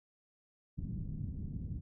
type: low-pass noise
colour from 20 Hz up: white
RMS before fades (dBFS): -40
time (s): 0.77-1.81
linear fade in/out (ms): 20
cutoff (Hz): 180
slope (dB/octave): 24
effects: none